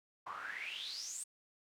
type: noise with band-pass filter sweep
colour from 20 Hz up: pink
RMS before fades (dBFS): -44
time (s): 0.26-1.24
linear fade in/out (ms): 10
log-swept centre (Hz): 1000 to 8700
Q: 9.5
effects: none